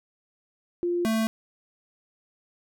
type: tone pair in turn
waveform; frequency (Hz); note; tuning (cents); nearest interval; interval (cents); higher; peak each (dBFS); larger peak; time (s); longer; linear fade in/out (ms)
sine / square; 349.2 / 222.2; F4 / A3; 0 / +17; minor sixth; 783; first; -23; neither; 0.83-1.05 / 1.05-1.27; neither; 0
effects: none